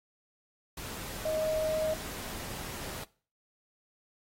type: tone in noise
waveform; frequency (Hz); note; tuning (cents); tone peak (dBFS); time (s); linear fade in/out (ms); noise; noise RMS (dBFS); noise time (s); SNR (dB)
sine; 627; D#5; +13; -28; 1.25-1.94; 5; pink; -41; 0.77-3.04; +10
effects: noise-tail reverb RT60 0.4 s tail -20 dB re dry + AAC 48 kbps